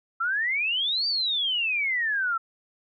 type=exponential two-way sweep; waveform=sine; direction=up then down; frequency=1318.5 to 4699 to 1318.5 Hz; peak=-23 dBFS; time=0.2-2.38 s; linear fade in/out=10 ms; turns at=1.07 s; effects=none